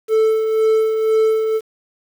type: tone with tremolo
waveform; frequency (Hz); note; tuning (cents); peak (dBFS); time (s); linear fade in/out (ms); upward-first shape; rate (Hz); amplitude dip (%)
triangle; 440; A4; 0; -9; 0.08-1.61; 50; sine; 2; 45
effects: 7-bit